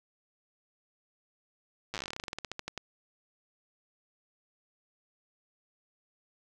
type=slowing click train; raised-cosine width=0.2 ms; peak=-19 dBFS; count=24; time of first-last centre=1.94-2.777 s; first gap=8 ms; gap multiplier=1.12; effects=9-bit